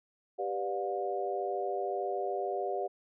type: chord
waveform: sine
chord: G dominant seventh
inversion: none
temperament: equal with one note detuned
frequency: 392 / 493.9 / 587.3 / 715.2 Hz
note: G4 / B4 / D5 / F5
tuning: 0 / 0 / 0 / +41 cents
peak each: -35 / -39 / -38 / -35 dBFS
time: 0.38-2.88 s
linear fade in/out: 20 ms
effects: none